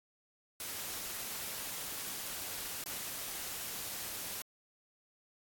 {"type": "noise with dropouts", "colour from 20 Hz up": "white", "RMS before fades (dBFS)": -41, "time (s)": [0.6, 4.42], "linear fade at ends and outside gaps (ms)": 1, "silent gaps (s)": [2.839, 2.861], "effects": ["AAC 64 kbps"]}